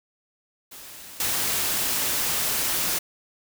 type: noise with level steps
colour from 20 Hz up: white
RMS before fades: -42 / -25 dBFS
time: 0.71-2.99 s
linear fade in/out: 10 ms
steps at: 1.2 s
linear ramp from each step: 2 ms
effects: none